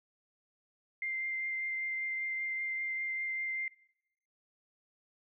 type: tone with vibrato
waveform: sine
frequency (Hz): 2093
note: C7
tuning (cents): 0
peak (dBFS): -33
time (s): 1.02-3.68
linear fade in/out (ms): 2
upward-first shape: sine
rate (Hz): 5.1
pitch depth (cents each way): 9
effects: noise-tail reverb RT60 0.8 s tail -22 dB re dry